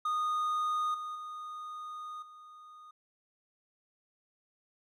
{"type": "tone with level steps", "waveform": "triangle", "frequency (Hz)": 1233, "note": "D#6", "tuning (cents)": -16, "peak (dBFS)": [-27, -35, -38, -48], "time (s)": [0.05, 2.91], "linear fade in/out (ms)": 5, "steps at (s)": [0.94, 1.15, 2.22], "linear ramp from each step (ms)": 5, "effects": []}